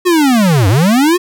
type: linear two-way sweep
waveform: square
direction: down then up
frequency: 370 to 90.1 to 370 Hz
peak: -8 dBFS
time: 0.05-1.18 s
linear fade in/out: 20 ms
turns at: 0.68 s
effects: none